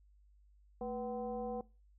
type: tone with frequency modulation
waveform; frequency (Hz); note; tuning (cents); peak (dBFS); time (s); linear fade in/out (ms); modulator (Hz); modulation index
sine; 489.6; B4; -15; -37; 0.81-1.61; 2; 269; 1.1
effects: noise-tail reverb RT60 0.3 s tail -22 dB re dry + added 50 Hz sine -62 dBFS peak until 1.98 s